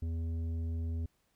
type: tone with tanh clipping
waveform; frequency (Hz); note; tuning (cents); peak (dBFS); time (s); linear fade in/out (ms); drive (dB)
triangle; 82.41; E2; 0; -34; 0.02-1.06; 5; 13
effects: pink hiss -75 dBFS RMS until 1.35 s